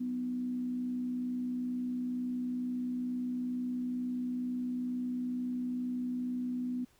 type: tone with frequency modulation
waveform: sine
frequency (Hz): 248.6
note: B3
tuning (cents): +12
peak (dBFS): -32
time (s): 0-6.85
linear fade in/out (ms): 10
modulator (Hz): 62.2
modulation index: 0.26
effects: pink hiss -67 dBFS RMS until 6.99 s